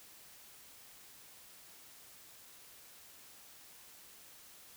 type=silence; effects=white hiss -57 dBFS RMS until 4.76 s